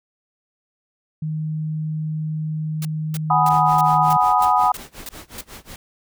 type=tone; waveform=sine; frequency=155.56 Hz; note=D#3; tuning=in tune; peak=-22 dBFS; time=1.22-4.17 s; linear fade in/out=5 ms
type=noise bursts; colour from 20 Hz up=white; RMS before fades=-32 dBFS; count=9; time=2.82-5.41 s; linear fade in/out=2 ms; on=30 ms; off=290 ms
type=chord; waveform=sine; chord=G# minor seventh; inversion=third; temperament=equal; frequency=740 / 830.6 / 987.8 / 1244.5 Hz; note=F#5 / G#5 / B5 / D#6; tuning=0 / 0 / 0 / 0 cents; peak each=-19 dBFS; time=3.3-4.72 s; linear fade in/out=5 ms
type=noise with tremolo; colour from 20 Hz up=pink; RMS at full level=-36 dBFS; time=3.5-5.76 s; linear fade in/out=2 ms; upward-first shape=sine; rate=5.5 Hz; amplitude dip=95%
effects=none